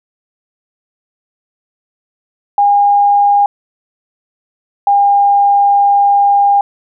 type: tone pair in turn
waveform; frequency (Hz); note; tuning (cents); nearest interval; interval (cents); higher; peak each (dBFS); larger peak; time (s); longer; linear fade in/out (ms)
sine; 812 / 805.9; G#5 / G5; -39 / +48; unison; 13; first; -6; neither; 2.58-3.46 / 4.87-6.61; second; 2
effects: none